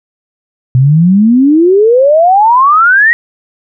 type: exponential sweep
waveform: sine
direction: up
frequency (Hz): 123.5 to 1922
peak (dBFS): -3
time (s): 0.75-3.13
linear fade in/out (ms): 0
effects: none